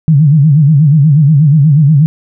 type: tone with vibrato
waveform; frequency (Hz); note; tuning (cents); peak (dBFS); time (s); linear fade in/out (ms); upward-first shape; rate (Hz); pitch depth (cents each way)
sine; 148.4; D3; +18; -3; 0.08-2.06; 0; sine; 8.3; 150
effects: none